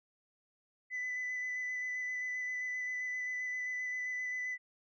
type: tone with vibrato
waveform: sine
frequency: 2000 Hz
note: B6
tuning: 21 cents sharp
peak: -33 dBFS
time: 0.9-4.58 s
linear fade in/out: 50 ms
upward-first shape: square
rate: 7.6 Hz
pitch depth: 9 cents each way
effects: tanh soft clip ceiling -33 dBFS